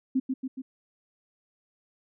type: tone with echo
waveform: sine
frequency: 261.6 Hz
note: C4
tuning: in tune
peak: -21 dBFS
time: 0.15-0.2 s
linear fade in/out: 10 ms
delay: 140 ms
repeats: 3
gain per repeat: -4 dB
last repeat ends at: 0.62 s
effects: none